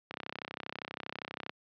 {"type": "click train", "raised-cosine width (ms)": 0.3, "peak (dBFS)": -21, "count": 46, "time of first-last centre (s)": [0.11, 1.495], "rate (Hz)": 32.5, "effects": ["high-pass 150 Hz 12 dB/octave", "low-pass 4000 Hz 12 dB/octave"]}